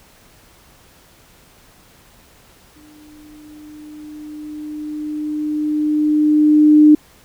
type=tone with exponential growth; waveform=sine; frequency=302.1 Hz; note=D4; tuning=49 cents sharp; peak=-4 dBFS; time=2.76-6.95 s; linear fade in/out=5 ms; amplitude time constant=910 ms; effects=pink hiss -49 dBFS RMS until 7.24 s